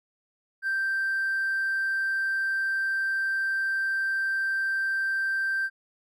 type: tone with hard clipping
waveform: triangle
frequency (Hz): 1568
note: G6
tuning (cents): 0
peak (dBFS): -24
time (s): 0.62-5.7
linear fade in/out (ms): 50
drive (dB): 2
effects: none